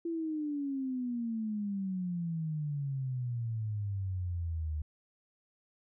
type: exponential sweep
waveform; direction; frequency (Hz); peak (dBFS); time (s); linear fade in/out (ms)
sine; down; 339.2 to 75; -32; 0.05-4.82; 5
effects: none